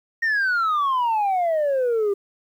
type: exponential sweep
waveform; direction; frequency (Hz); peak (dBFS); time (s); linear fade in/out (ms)
sine; down; 1869 to 392; -16; 0.22-2.14; 10
effects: tanh soft clip ceiling -17 dBFS + 9-bit